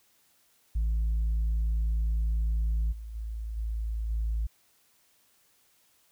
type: tone with level steps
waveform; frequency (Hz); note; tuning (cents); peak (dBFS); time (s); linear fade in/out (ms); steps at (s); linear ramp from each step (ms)
sine; 55; A1; 0; -22 / -37 / -32 / -28 / -25; 0.75-4.47; 10; 2.91 / 3.14 / 3.56 / 4.09; 20
effects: tanh soft clip ceiling -23 dBFS + white hiss -66 dBFS RMS until 6.11 s